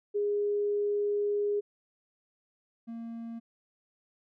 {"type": "tone pair in turn", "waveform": ["sine", "triangle"], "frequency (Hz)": [411.3, 230.3], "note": ["G#4", "A#3"], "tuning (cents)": [-17, -21], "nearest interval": "minor seventh", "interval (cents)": 1004, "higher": "first", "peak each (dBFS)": [-26, -35], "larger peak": "first", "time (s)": [[0.14, 1.61], [2.87, 3.4]], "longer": "first", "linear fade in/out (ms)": 20, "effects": []}